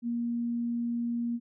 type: tone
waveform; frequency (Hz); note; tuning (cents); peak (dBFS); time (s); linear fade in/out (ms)
sine; 236.3; A#3; +24; -28; 0.02-1.4; 50
effects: none